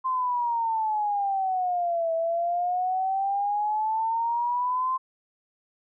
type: exponential two-way sweep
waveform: sine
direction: down then up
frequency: 1046.5 to 653 to 1046.5 Hz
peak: -23 dBFS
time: 0.04-4.98 s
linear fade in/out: 20 ms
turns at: 2.13 s
effects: none